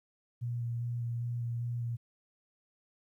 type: tone with vibrato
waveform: sine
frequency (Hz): 118.9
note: A#2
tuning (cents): +35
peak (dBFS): -32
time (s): 0.41-1.97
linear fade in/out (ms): 20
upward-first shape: square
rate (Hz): 2.5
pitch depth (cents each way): 13
effects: 12-bit